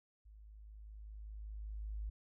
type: tone with level ramp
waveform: sine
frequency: 52.6 Hz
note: G#1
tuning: 23 cents sharp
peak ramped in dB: -55 to -38 dBFS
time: 0.25-2.1 s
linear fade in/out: 10 ms
effects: none